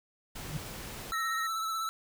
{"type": "noise", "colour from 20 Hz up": "pink", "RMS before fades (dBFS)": -42, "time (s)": [0.35, 1.12], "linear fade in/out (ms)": 10}
{"type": "tone with exponential growth", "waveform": "sine", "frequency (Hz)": 150.7, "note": "D3", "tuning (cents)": 45, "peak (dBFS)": -28, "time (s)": [0.43, 0.57], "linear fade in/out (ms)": 5, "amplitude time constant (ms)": 29}
{"type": "tone with vibrato", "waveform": "square", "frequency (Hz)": 1316, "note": "E6", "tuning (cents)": -3, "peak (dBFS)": -32, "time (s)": [1.12, 1.89], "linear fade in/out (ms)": 0, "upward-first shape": "triangle", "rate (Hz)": 16, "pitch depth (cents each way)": 36}
{"type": "tone", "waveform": "sine", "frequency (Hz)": 1864.7, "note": "A#6", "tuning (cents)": 0, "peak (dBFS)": -34, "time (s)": [1.13, 1.47], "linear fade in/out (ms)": 5}
{"effects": []}